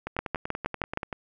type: two click trains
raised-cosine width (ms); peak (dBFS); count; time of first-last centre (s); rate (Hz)
0.5; -12 / -17; 6 / 12; 0.19-0.974 / 0.07-1.128; 6.38 / 10.4
effects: none